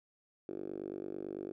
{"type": "tone with band-pass filter", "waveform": "5% pulse", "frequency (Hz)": 49, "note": "G1", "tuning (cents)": 0, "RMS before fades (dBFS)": -42, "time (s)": [0.49, 1.52], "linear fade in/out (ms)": 0, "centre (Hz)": 360, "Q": 4.1, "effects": []}